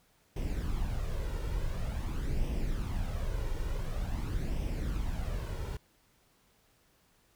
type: noise with flanger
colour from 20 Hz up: brown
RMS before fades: -33 dBFS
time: 0.36-5.77 s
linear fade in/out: 5 ms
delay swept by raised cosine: 0.35 to 2.15 ms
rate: 0.47 Hz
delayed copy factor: +0.55
effects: pink hiss -68 dBFS RMS until 7.35 s